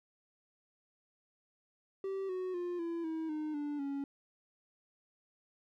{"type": "tone with pitch steps", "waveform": "triangle", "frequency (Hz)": [387.2, 369.5, 352.6, 336.5, 321.1, 306.4, 292.4, 279.1], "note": ["G4", "F#4", "F4", "E4", "E4", "D#4", "D4", "C#4"], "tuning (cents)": [-21, -2, 17, 36, -45, -27, -7, 12], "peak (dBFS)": -33, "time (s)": [2.04, 4.04], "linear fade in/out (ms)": 2, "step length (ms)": 250, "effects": []}